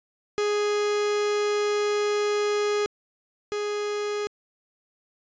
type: tone pair in turn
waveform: 45% pulse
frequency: 415.3 / 415.3 Hz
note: G#4 / G#4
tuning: 0 / 0 cents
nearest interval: unison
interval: 0 cents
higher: neither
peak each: -22 / -26 dBFS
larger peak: first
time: 0.38-2.86 / 3.52-4.27 s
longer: first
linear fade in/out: 0 ms
effects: resampled to 16000 Hz